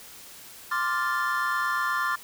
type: chord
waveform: triangle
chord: D minor seventh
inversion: third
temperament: equal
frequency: 1046.5 / 1174.7 / 1396.9 / 1760 Hz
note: C6 / D6 / F6 / A6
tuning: 0 / 0 / 0 / 0 cents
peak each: -28 dBFS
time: 0.71-2.16 s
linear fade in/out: 10 ms
effects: white hiss -46 dBFS RMS until 2.23 s